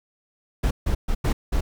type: noise bursts at uneven times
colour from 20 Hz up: brown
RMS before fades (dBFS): -21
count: 5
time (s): 0.63-0.71 / 0.86-0.95 / 1.08-1.15 / 1.24-1.33 / 1.52-1.61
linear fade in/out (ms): 10
effects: none